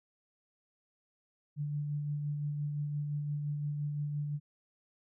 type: tone with tremolo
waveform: sine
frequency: 146.83 Hz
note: D3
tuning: in tune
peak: -31 dBFS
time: 1.56-4.4 s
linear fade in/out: 50 ms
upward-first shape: sine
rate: 5.8 Hz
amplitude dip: 30%
effects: none